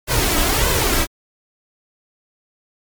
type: noise with flanger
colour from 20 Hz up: pink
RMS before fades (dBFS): -17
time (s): 0.07-1.07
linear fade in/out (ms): 50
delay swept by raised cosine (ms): 1.9 to 3.1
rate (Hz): 1.6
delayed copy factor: +0.55
effects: MP3 96 kbps